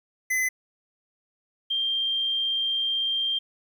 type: tone pair in turn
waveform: square / sine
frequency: 2028 / 3179 Hz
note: B6 / G7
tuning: +45 / +24 cents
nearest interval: minor sixth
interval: 779 cents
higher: second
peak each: -23 dBFS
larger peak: neither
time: 0.3-0.49 / 1.7-3.39 s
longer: second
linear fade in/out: 10 ms
effects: 10-bit